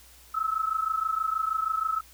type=tone pair together; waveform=sine; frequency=1287.7 / 1314 Hz; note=E6 / E6; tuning=-41 / -6 cents; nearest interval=unison; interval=35 cents; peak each=-28 dBFS; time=0.34-2.01 s; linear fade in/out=10 ms; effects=added 60 Hz sine -56 dBFS peak until 2.13 s + white hiss -54 dBFS RMS until 2.13 s